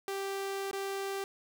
sawtooth tone with dropouts, 392 Hz, G4, in tune, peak -30 dBFS, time 0.08-1.24 s, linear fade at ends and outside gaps 1 ms, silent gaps 0.712-0.731 s, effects none

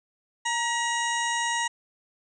harmonic tone with a mistuned harmonic, 955 Hz, A#5, 42 cents sharp, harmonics 1 / 2 / 3 / 4 / 6 / 7 / 8 / 9, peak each -28 / -29 / -34 / -37 / -40 / -35 / -41 / -41 dBFS, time 0.45-1.68 s, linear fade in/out 10 ms, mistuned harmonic 1, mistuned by -44 cents, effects none

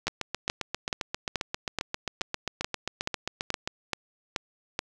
two click trains, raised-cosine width 0.2 ms, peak -12 / -10 dBFS, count 28 / 12, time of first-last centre 0.08-3.675 / 0.07-4.791 s, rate 7.51 / 2.33 Hz, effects none

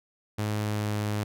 sawtooth tone with pitch glide, 105.8 to 104.89 Hz, G#2 to G#2, +33 to +18 cents, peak -23 dBFS, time 0.38-1.24 s, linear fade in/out 10 ms, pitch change -15 cents, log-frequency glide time 0.52-0.93 s, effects none

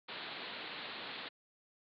white low-pass noise, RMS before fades -45 dBFS, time 0.08-1.29 s, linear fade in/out 10 ms, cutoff 4300 Hz, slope 96 dB/octave, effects high-pass 200 Hz 12 dB/octave

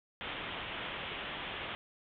white low-pass noise, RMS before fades -41 dBFS, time 0.21-1.75 s, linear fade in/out 0 ms, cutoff 3500 Hz, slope 96 dB/octave, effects none

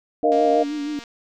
sine chord, Bb suspended fourth, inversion none, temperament equal, 466.2 / 622.3 / 698.5 Hz, Bb4 / Eb5 / F5, 0 / 0 / 0 cents, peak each -19 / -20 / -19 dBFS, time 0.23-0.64 s, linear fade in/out 20 ms
sine tone with vibrato, 293.7 Hz, D4, in tune, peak -24 dBFS, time 0.23-0.99 s, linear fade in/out 0 ms, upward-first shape sine, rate 6.3 Hz, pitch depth 53 cents each way
click train, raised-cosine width 0.2 ms, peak -23 dBFS, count 169, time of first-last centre 0.32-1.038 s, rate 234 Hz
effects none

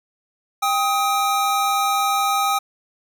square tone pair together, 794 / 1260.4 Hz, G5 / D#6, +22 / +22 cents, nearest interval minor sixth, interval 800 cents, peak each -21 dBFS, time 0.62-2.59 s, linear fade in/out 10 ms, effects none

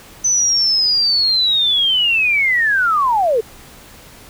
sine linear sweep, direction down, 6110 to 417.2 Hz, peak -12 dBFS, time 0.24-3.41 s, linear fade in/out 10 ms, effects pink hiss -41 dBFS RMS until 4.29 s

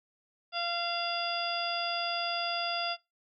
harmonic tone, 690 Hz, F5, 21 cents flat, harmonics 1 / 2 / 3 / 4 / 5 / 7, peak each -35 / -36 / -45 / -37 / -38 / -36 dBFS, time 0.52-2.97 s, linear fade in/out 50 ms, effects noise-tail reverb RT60 0.2 s tail -19 dB re dry

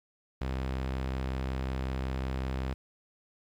sawtooth tone, 65.41 Hz, C2, in tune, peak -27 dBFS, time 0.41-2.74 s, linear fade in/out 5 ms, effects low-pass 4000 Hz 12 dB/octave + 10-bit

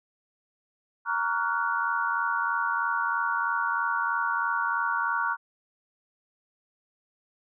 sine chord, Gb major seventh, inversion first, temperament equal with one note detuned, 932.3 / 1131.4 / 1396.9 / 1480 Hz, Bb5 / Db6 / F6 / Gb6, 0 / +35 / 0 / 0 cents, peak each -30 dBFS, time 1.05-5.37 s, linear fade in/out 50 ms, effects none

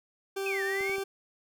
40% pulse tone, 390.4 Hz, G4, 7 cents flat, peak -30 dBFS, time 0.36-1.04 s, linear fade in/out 10 ms
sine exponential two-way sweep, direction down then up, 2637 to 1763 to 2336 Hz, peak -31 dBFS, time 0.46-0.96 s, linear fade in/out 2 ms, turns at 0.63 s
clicks, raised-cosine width 2 ms, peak -35 dBFS, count 3, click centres 0.808 / 0.896 / 0.983 s
effects none

